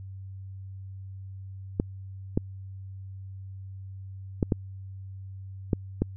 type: clicks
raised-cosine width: 3 ms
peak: -10 dBFS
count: 6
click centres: 1.799 / 2.375 / 4.428 / 4.522 / 5.732 / 6.02 s
effects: added 96 Hz sine -38 dBFS peak until 6.16 s